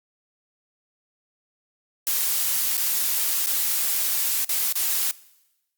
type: noise with dropouts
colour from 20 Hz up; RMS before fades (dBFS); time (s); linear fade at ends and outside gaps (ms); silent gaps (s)
blue; -23; 2.07-5.11; 0; 2.77-2.777 / 3.461-3.47 / 4.446-4.492 / 4.725-4.755
effects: noise-tail reverb RT60 1.0 s tail -21 dB re dry + Opus 48 kbps